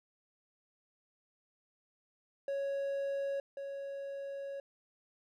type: tone pair in turn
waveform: triangle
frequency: 554.4 / 554.4 Hz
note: C#5 / C#5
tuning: 0 / 0 cents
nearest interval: unison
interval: 0 cents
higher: neither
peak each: -31 / -37 dBFS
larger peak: first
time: 2.48-3.4 / 3.57-4.6 s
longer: second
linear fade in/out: 2 ms
effects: none